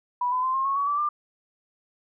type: tone with pitch steps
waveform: sine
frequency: 982 / 1009.6 / 1038 / 1067.2 / 1097.2 / 1128 / 1159.7 / 1192.3 Hz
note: B5 / B5 / C6 / C6 / C#6 / C#6 / D6 / D6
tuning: -10 / +38 / -14 / +34 / -18 / +30 / -22 / +26 cents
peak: -22 dBFS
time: 0.21-1.09 s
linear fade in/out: 5 ms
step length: 110 ms
effects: none